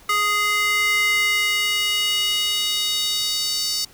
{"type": "tone with high-pass filter sweep", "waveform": "square", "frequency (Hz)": 415.3, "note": "G#4", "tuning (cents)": 0, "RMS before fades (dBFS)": -21, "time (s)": [0.09, 3.85], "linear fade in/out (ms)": 5, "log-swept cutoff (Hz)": [1500, 4800], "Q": 3.4, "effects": ["pink hiss -49 dBFS RMS until 3.93 s"]}